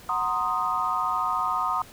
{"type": "chord", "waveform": "sine", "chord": "C half-diminished seventh", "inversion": "second", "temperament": "equal", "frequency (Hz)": [740, 932.3, 1046.5, 1244.5], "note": ["Gb5", "Bb5", "C6", "Eb6"], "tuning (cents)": [0, 0, 0, 0], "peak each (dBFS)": [-32, -30, -29, -26], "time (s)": [0.09, 1.82], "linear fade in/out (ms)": 2, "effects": ["pink hiss -48 dBFS RMS until 1.92 s"]}